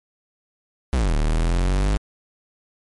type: exponential two-way sweep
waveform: 45% pulse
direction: down then up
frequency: 71.4 to 36.71 to 51.9 Hz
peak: -17 dBFS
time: 0.93-1.97 s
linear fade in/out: 0 ms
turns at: 1.15 s
effects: MP3 48 kbps